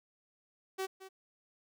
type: tone with echo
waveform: sawtooth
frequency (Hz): 381.1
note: G4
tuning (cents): -49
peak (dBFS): -30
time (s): 0.78-0.87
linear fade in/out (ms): 20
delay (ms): 220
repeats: 1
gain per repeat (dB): -14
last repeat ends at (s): 1.09
effects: none